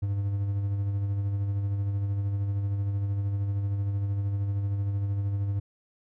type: tone with tremolo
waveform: triangle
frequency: 100 Hz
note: G2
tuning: 35 cents sharp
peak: -22 dBFS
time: 0.02-5.6 s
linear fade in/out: 10 ms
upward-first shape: sine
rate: 13 Hz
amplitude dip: 35%
effects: none